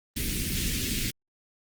pink band-stop noise, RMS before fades -29 dBFS, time 0.16-1.11 s, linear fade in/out 10 ms, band 330 to 2100 Hz, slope 24 dB/octave, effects Opus 24 kbps

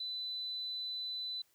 sine tone, 4000 Hz, B7, 21 cents sharp, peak -37 dBFS, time 0-1.42 s, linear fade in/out 5 ms, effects white hiss -72 dBFS RMS until 1.54 s

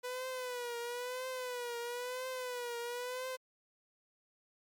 sawtooth tone with vibrato, 493.9 Hz, B4, in tune, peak -34 dBFS, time 0.03-3.37 s, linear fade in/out 20 ms, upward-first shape triangle, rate 1 Hz, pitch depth 87 cents each way, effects MP3 96 kbps

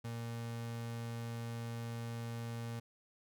35% pulse tone, 116.54 Hz, A#2, in tune, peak -38 dBFS, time 0.04-2.8 s, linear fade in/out 10 ms, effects none

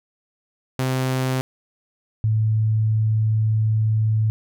sawtooth / sine tone pair in turn, 130 / 109.32 Hz, C3 / A2, -11 / -11 cents, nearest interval minor third, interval 300 cents, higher first, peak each -16 / -16 dBFS, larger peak neither, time 0.79-1.41 / 2.24-4.3 s, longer second, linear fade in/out 0 ms, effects none

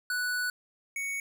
square tone pair in turn, 1480 / 2227 Hz, F#6 / C#7, 0 / +7 cents, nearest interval perfect fifth, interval 707 cents, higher second, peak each -29 / -32 dBFS, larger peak first, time 0.1-0.5 / 0.96-1.2 s, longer first, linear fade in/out 2 ms, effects 11-bit

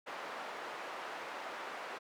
white band-pass noise, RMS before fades -44 dBFS, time 0.06-1.99 s, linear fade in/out 20 ms, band 460 to 1400 Hz, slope 12 dB/octave, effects none

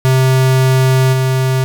square tone with level steps, 130.81 Hz, C3, in tune, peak -9 / -12 dBFS, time 0.05-1.64 s, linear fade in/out 0 ms, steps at 1.12 s, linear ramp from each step 20 ms, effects none

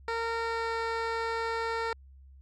15% pulse tone with pitch glide, 459 to 456.1 Hz, A#4 to A#4, -27 to -38 cents, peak -23 dBFS, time 0.08-1.93 s, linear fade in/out 2 ms, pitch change -11 cents, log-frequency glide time 0.36-0.75 s, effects added 67 Hz sine -50 dBFS peak until 2.41 s + low-pass 4000 Hz 12 dB/octave

